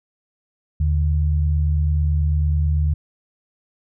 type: tone pair together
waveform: sine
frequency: 77.78 / 146.83 Hz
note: D#2 / D3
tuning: 0 / 0 cents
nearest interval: major seventh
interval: 1100 cents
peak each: -16 / -24 dBFS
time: 0.8-2.94 s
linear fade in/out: 5 ms
effects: none